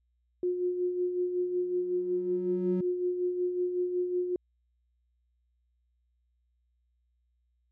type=tone with tremolo; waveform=sine; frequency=359 Hz; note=F4; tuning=48 cents sharp; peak=-25 dBFS; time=0.43-4.36 s; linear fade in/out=2 ms; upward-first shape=sine; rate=5.4 Hz; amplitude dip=50%
type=tone with exponential growth; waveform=triangle; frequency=185 Hz; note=F#3; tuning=in tune; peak=-25 dBFS; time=1.33-2.81 s; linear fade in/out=5 ms; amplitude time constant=320 ms
effects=added 60 Hz sine -70 dBFS peak until 7.71 s